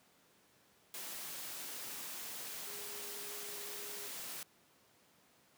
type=tone in noise; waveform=sine; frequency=411.2 Hz; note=G#4; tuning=17 cents flat; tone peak=-53 dBFS; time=2.67-4.08 s; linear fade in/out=2 ms; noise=white; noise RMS=-45 dBFS; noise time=0.94-4.43 s; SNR=-11 dB; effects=pink hiss -68 dBFS RMS until 5.57 s + high-pass 150 Hz 12 dB/octave